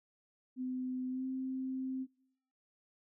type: tone with pitch glide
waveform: sine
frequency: 255.4 to 261.4 Hz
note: C4 to C4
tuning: -42 to -1 cents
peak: -35 dBFS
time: 0.56-2.07 s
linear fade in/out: 50 ms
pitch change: +41 cents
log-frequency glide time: 1.09-1.25 s
effects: noise-tail reverb RT60 0.8 s tail -26 dB re dry